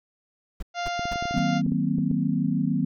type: noise bursts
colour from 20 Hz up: brown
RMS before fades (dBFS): -30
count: 4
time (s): 0.6-1.394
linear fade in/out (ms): 5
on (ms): 26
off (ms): 230
type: harmonic tone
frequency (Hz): 698.5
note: F5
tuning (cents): 0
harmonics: 1 / 2 / 3 / 4 / 5 / 6 / 7 / 8 / 9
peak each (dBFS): -28 / -34 / -38 / -40 / -42 / -44 / -45 / -46 / -47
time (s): 0.74-1.62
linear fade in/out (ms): 50
type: clicks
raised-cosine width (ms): 3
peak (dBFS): -21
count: 10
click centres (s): 0.994 / 1.055 / 1.158 / 1.225 / 1.255 / 1.31 / 1.664 / 1.72 / 1.985 / 2.113
type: chord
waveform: sine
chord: C half-diminished seventh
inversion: first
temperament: just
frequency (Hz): 156.98 / 188.37 / 235.5 / 261.6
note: Eb3 / Gb3 / Bb3 / C4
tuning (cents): +16 / +31 / +18 / 0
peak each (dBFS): -27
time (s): 1.34-2.85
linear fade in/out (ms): 5
effects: none